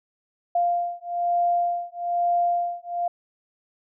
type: beating tone pair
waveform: sine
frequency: 697 / 698.1 Hz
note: F5 / F5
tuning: -4 / -1 cents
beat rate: 1.1 Hz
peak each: -24 dBFS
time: 0.55-3.08 s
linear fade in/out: 5 ms
effects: none